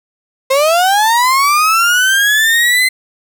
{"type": "linear sweep", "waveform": "35% pulse", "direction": "up", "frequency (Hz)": [519, 2065], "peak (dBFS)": -7, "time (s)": [0.5, 2.89], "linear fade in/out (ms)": 10, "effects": []}